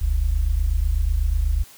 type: tone pair together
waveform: sine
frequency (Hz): 42.48 / 70.6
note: F1 / C#2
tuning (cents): -47 / +32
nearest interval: major sixth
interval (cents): 879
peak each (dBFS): -19 / -20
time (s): 0.01-1.64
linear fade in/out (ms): 10
effects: tanh soft clip ceiling -10 dBFS + white hiss -47 dBFS RMS until 1.77 s